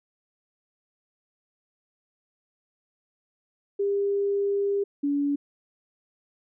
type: tone pair in turn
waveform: sine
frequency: 400.9 / 285.3 Hz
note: G4 / C#4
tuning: +39 / +50 cents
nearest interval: tritone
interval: 589 cents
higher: first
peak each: -22 dBFS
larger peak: neither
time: 3.79-4.84 / 5.03-5.36 s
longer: first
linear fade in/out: 10 ms
effects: none